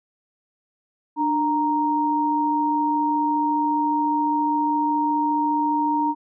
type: tone pair together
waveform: sine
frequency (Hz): 297.6 / 932.3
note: D4 / A#5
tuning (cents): +23 / 0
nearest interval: octave + minor sixth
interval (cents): 1977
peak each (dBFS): -23 / -20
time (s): 1.16-6.15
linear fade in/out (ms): 50
effects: none